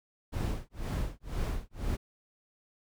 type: noise with tremolo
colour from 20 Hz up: brown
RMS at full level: -30 dBFS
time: 0.32-1.97 s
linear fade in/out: 20 ms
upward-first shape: sine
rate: 2 Hz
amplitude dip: 100%
effects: none